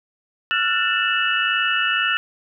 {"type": "tone cluster", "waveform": "sine", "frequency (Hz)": [1359, 1461, 1780, 2645, 2913], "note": ["F6", "F#6", "A6", "E7", "F#7"], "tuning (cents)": [-48, -22, 20, 5, -28], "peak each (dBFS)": -24, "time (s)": [0.51, 2.17], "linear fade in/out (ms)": 0, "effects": []}